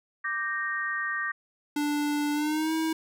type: chord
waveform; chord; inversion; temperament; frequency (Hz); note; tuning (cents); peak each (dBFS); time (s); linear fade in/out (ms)
sine; G minor; second; equal with one note detuned; 1174.7 / 1568 / 1859.3; D6 / G6 / Bb6; 0 / 0 / -5; -34 / -33 / -30; 0.24-1.32; 10
type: tone with pitch glide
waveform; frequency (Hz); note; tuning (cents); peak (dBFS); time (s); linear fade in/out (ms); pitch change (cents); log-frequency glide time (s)
square; 293.7 to 320.3; D4 to E4; 0 to -50; -26; 1.76-2.93; 5; +150; 2.33-2.73
effects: none